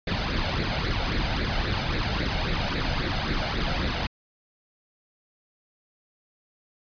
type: noise with flanger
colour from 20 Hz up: pink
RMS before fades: -26 dBFS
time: 0.07-4.07 s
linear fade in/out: 5 ms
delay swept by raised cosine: 0.48 to 1.41 ms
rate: 3.7 Hz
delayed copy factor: +0.55
effects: resampled to 11025 Hz